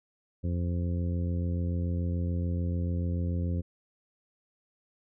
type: harmonic tone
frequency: 86.9 Hz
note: F2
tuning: 8 cents flat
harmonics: 1 / 2 / 3 / 4 / 5 / 6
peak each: -28 / -34 / -39 / -45 / -47 / -45 dBFS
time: 0.43-3.62 s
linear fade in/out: 20 ms
effects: none